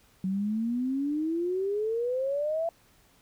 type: exponential sweep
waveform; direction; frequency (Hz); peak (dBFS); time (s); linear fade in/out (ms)
sine; up; 185 to 678; -26; 0.24-2.69; 2
effects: pink hiss -62 dBFS RMS until 3.21 s